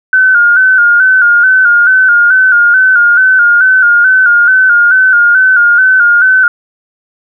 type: tone with vibrato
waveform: sine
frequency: 1469 Hz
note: F#6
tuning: 13 cents flat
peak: -3 dBFS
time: 0.13-6.48 s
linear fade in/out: 2 ms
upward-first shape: square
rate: 2.3 Hz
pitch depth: 59 cents each way
effects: none